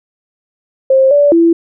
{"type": "tone with pitch steps", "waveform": "sine", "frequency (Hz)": [531, 578, 334.7], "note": ["C5", "D5", "E4"], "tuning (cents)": [25, -28, 26], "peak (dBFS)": -5, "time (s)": [0.9, 1.53], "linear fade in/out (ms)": 5, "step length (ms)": 210, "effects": []}